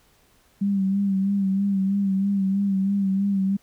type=tone with vibrato; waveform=sine; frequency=196 Hz; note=G3; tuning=in tune; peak=-19 dBFS; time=0.61-3.57 s; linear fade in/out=10 ms; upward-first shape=sine; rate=3.1 Hz; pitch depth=43 cents each way; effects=pink hiss -60 dBFS RMS until 3.62 s